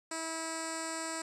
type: tone with low-pass filter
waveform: 10% pulse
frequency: 324.4 Hz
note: E4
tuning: 28 cents flat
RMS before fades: -38 dBFS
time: 0.11-1.22 s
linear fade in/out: 5 ms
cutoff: 7900 Hz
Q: 5.1
effects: none